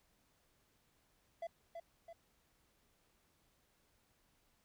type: tone with echo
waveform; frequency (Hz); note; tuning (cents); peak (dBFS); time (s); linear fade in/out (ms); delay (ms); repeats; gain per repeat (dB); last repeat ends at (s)
triangle; 672; E5; +33; -38; 1.42-1.47; 5; 330; 2; -5; 2.13
effects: pink hiss -75 dBFS RMS until 4.64 s